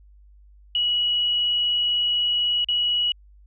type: tone with dropouts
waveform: sine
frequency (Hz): 2921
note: F#7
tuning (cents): -23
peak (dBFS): -19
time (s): 0.75-3.12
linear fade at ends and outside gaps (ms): 2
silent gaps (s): 2.645-2.686
effects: added 50 Hz sine -48 dBFS peak until 3.46 s